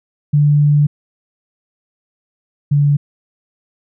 sine tone pair in turn, 146.83 / 144.31 Hz, D3 / D3, 0 / -30 cents, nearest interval unison, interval 30 cents, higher first, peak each -8 / -9 dBFS, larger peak first, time 0.33-0.87 / 2.71-2.97 s, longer first, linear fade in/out 10 ms, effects none

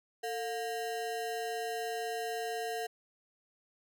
square ring-modulated tone, 581 Hz, D5, 19 cents flat, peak -32 dBFS, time 0.23-2.87 s, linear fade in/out 10 ms, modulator 132 Hz, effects none

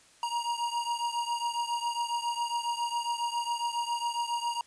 square beating tone pair, 943 / 950.3 Hz, A#5 / A#5, +20 / +33 cents, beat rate 7.3 Hz, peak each -32 / -35 dBFS, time 0.23-4.61 s, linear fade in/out 2 ms, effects white hiss -59 dBFS RMS until 4.66 s + resampled to 22050 Hz

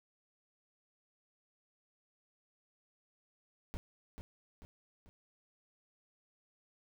brown noise with echo, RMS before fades -40 dBFS, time 3.74-3.77 s, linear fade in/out 0 ms, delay 440 ms, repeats 3, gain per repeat -6 dB, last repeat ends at 5.09 s, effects none

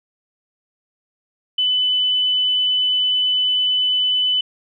sine tone, 3003 Hz, F#7, 25 cents sharp, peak -15 dBFS, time 1.58-4.41 s, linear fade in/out 5 ms, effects none

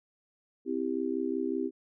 sine chord, C major, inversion none, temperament just, 261.6 / 327 / 392.4 Hz, C4 / E4 / G4, 0 / -14 / +2 cents, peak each -33 dBFS, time 0.65-1.71 s, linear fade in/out 50 ms, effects none

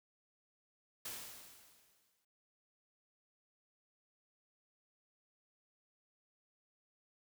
white noise with exponential decay, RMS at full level -43 dBFS, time 1.05-2.25 s, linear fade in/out 5 ms, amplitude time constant 260 ms, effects none

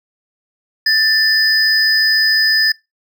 triangle tone pair together, 1769 / 5003 Hz, A6 / D#8, +9 / +9 cents, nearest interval octave + tritone, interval 1800 cents, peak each -12 dBFS, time 0.86-2.72 s, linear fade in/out 5 ms, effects noise-tail reverb RT60 0.2 s tail -21 dB re dry

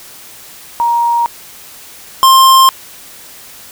sine / square tone pair in turn, 941 / 1056.2 Hz, A#5 / C6, +16 / +16 cents, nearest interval major second, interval 200 cents, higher second, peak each -9 / -4 dBFS, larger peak second, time 0.8-1.26 / 2.23-2.69 s, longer neither, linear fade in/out 0 ms, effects white hiss -35 dBFS RMS until 3.71 s

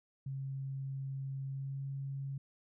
sine tone with pitch glide, 135.5 to 137.15 Hz, C#3 to C#3, -39 to -18 cents, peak -37 dBFS, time 0.26-2.38 s, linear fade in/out 5 ms, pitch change +21 cents, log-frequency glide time 1.46-1.83 s, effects none

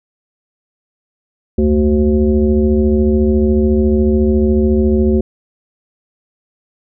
sine tone with frequency modulation, 221 Hz, A3, 8 cents sharp, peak -9 dBFS, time 1.58-5.21 s, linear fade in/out 5 ms, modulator 152 Hz, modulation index 1.3, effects none

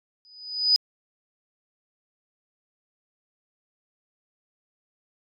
sine tone with exponential growth, 4978 Hz, D#8, in tune, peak -13 dBFS, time 0.25-0.76 s, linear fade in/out 0 ms, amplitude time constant 110 ms, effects AAC 64 kbps

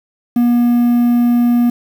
triangle tone with quantisation, 240 Hz, B3, 49 cents flat, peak -7 dBFS, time 0.36-1.7 s, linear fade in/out 5 ms, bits 6, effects none

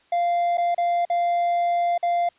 triangle tone with dropouts, 695 Hz, F5, 9 cents flat, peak -17 dBFS, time 0.12-2.29 s, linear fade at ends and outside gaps 5 ms, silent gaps 0.573-0.58 / 0.747-0.779 / 1.052-1.099 / 1.979-2.028 s, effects white hiss -60 dBFS RMS until 2.38 s + resampled to 8000 Hz

